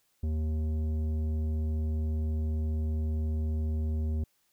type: tone with tanh clipping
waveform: sine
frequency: 77.9 Hz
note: D#2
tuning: 3 cents sharp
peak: -29 dBFS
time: 0.23-4.24 s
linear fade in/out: 5 ms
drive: 11 dB
effects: white hiss -72 dBFS RMS until 4.52 s